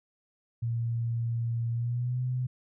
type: tone with pitch glide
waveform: sine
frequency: 116.54 to 126.36 Hz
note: A#2 to B2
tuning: 0 to +40 cents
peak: -27 dBFS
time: 0.62-2.47 s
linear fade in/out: 10 ms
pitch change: +140 cents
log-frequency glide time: 1.72-2.22 s
effects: none